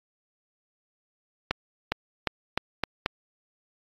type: accelerating click train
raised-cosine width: 0.3 ms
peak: -8 dBFS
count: 6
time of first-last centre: 1.51-3.061 s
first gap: 410 ms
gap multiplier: 0.86
effects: AAC 32 kbps